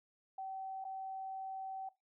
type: tone with dropouts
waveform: sine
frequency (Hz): 767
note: G5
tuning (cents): -38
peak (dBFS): -40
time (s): 0.38-1.89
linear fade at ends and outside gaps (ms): 5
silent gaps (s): 0.843-0.849
effects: noise-tail reverb RT60 0.2 s tail -19 dB re dry